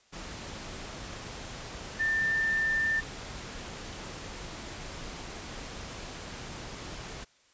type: tone in noise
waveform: sine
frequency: 1789 Hz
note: A6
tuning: 28 cents sharp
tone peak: -25 dBFS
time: 1.99-3.01 s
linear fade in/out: 20 ms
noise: pink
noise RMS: -41 dBFS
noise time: 0.12-7.25 s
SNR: +13 dB
effects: white hiss -64 dBFS RMS until 7.53 s + resampled to 16000 Hz